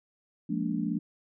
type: chord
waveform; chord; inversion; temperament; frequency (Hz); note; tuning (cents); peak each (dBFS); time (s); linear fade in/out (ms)
sine; Bb dominant seventh; second; just; 174.81 / 209.8 / 233.1 / 291.4; F3 / Ab3 / Bb3 / D4; +2 / +18 / 0 / -13; -33; 0.49-0.99; 10
effects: none